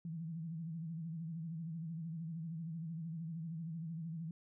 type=tone with vibrato; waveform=sine; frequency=163.7 Hz; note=E3; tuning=12 cents flat; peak=-40 dBFS; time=0.05-4.31 s; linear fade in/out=2 ms; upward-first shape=sine; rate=13 Hz; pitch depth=83 cents each way; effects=none